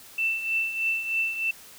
sine tone with tremolo, 2668 Hz, E7, 20 cents sharp, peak -21 dBFS, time 0.18-1.51 s, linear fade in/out 5 ms, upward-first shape triangle, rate 3.2 Hz, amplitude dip 70%, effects white hiss -48 dBFS RMS until 1.78 s

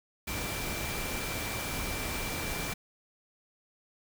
sine tone in noise, 2349 Hz, D7, in tune, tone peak -41 dBFS, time 0.27-2.74 s, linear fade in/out 10 ms, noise pink, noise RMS -35 dBFS, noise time 0.27-2.74 s, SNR -9 dB, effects none

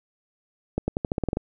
accelerating click train, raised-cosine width 2 ms, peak -11 dBFS, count 10, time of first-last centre 0.78-1.371 s, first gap 100 ms, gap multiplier 0.89, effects none

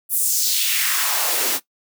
white noise with high-pass filter sweep, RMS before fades -20 dBFS, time 0.09-1.6 s, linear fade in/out 50 ms, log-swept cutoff 12000 to 250 Hz, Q 1.9, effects noise-tail reverb RT60 0.1 s tail -17 dB re dry

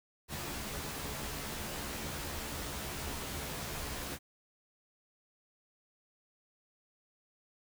pink noise with comb filter, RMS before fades -40 dBFS, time 0.28-4.19 s, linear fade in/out 50 ms, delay 14 ms, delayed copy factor +0.65, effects none

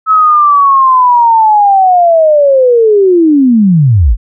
sine linear sweep, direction down, 1299 to 39.63 Hz, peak -3 dBFS, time 0.06-4.17 s, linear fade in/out 50 ms, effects none

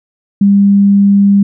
sine tone, 200 Hz, G3, 35 cents sharp, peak -4 dBFS, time 0.41-1.43 s, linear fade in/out 5 ms, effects none

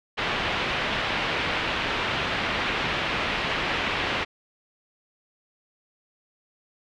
white low-pass noise, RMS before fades -27 dBFS, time 0.17-4.25 s, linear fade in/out 20 ms, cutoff 3100 Hz, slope 24 dB/octave, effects none

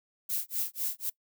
violet noise with tremolo, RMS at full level -30 dBFS, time 0.29-1.1 s, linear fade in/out 10 ms, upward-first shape sine, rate 4 Hz, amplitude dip 100%, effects noise-tail reverb RT60 0.1 s tail -23 dB re dry

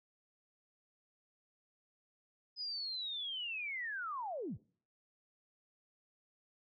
sine linear sweep, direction down, 5050 to 55 Hz, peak -38 dBFS, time 2.56-4.58 s, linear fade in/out 50 ms, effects noise-tail reverb RT60 0.5 s tail -23 dB re dry

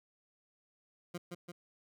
20% pulse tone with echo, 174.61 Hz, F3, in tune, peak -33 dBFS, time 1.14-1.18 s, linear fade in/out 10 ms, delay 170 ms, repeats 2, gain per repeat -3 dB, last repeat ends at 1.52 s, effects none

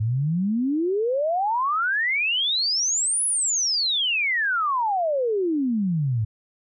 sine exponential two-way sweep, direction up then down, 103.83 to 10548 to 103.83 Hz, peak -20 dBFS, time 0-6.25 s, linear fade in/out 10 ms, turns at 3.25 s, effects none

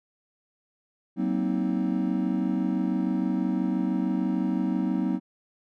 triangle chord, C half-diminished seventh, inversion second, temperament just, 188.37 / 235.5 / 261.6 / 314 Hz, Gb3 / Bb3 / C4 / Eb4, +31 / +18 / 0 / +16 cents, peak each -26 / -28 / -27 / -28 dBFS, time 1.16-5.2 s, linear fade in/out 50 ms, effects none

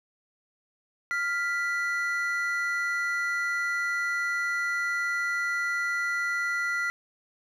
triangle tone pair together, 1396.9 / 1975.5 Hz, F6 / B6, 0 / 0 cents, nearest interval tritone, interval 600 cents, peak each -27 dBFS, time 1.11-6.9 s, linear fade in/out 0 ms, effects none

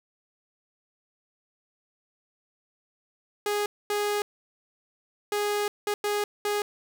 sawtooth tone bursts at uneven times, 413.6 Hz, G#4, 7 cents flat, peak -21 dBFS, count 6, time 3.46-3.66 / 3.9-4.22 / 5.32-5.68 / 5.87-5.94 / 6.04-6.24 / 6.45-6.62 s, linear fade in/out 2 ms, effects none

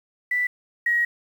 sine tone pair in turn, 1975.5 / 1897.1 Hz, B6 / A#6, 0 / +30 cents, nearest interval minor second, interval 70 cents, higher first, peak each -20 / -18 dBFS, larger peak second, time 0.31-0.47 / 0.86-1.05 s, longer second, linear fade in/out 5 ms, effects 8-bit

